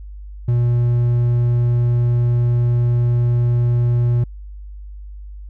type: tone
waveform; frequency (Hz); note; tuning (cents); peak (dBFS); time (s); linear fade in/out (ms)
triangle; 120; B2; -49; -11; 0.48-4.24; 5
effects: added 50 Hz sine -31 dBFS peak until 5.49 s